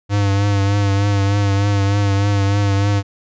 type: tone with vibrato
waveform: square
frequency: 100.3 Hz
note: G2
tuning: 40 cents sharp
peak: -14 dBFS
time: 0.09-3.03 s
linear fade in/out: 50 ms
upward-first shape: triangle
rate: 3.3 Hz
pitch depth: 39 cents each way
effects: resampled to 16000 Hz